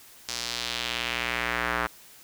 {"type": "tone with band-pass filter sweep", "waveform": "square", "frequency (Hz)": 59.5, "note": "A#1", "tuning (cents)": 36, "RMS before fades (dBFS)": -30, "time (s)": [0.28, 1.87], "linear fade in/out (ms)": 5, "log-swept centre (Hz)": [5500, 1400], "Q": 1.8, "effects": ["white hiss -51 dBFS RMS until 2.23 s"]}